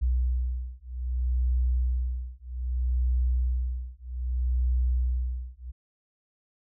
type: beating tone pair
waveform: sine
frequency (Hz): 61.74 / 62.37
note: B1 / B1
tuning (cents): 0 / +18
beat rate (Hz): 0.63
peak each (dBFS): -27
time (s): 0.01-5.72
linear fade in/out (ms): 20
effects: none